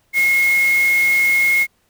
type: tone in noise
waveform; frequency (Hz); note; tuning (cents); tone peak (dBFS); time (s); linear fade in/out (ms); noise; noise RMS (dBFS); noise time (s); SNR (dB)
sine; 2159; C#7; -46; -12; 0.13-1.67; 50; white; -29; 0.13-1.67; +14
effects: pink hiss -62 dBFS RMS until 1.89 s